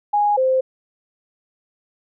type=tone pair in turn; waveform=sine; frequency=827 / 521 Hz; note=G#5 / C5; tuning=-8 / -7 cents; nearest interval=minor sixth; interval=799 cents; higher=first; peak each=-14 dBFS; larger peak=neither; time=0.13-0.37 / 0.37-0.61 s; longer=neither; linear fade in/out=10 ms; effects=none